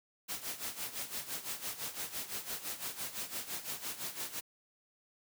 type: noise with tremolo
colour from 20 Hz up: white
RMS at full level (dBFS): -38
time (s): 0.28-4.41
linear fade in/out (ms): 20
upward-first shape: sine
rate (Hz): 5.9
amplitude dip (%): 75
effects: high-pass 80 Hz 12 dB/octave